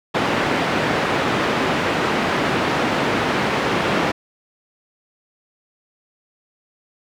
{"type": "band-pass noise", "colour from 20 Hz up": "pink", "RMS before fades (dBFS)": -20, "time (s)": [0.14, 4.12], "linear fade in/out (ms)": 10, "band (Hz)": [190, 2500], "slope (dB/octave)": 12, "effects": []}